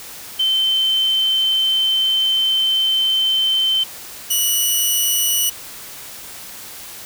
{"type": "tone pair in turn", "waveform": ["sine", "10% pulse"], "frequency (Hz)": [3088, 2942], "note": ["G7", "F#7"], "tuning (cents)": [-27, -11], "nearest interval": "minor second", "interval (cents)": 84, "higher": "first", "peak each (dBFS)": [-14, -7], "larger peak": "second", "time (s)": [[0.39, 3.84], [4.3, 5.5]], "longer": "first", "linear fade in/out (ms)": 10, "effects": ["white hiss -35 dBFS RMS until 7.05 s"]}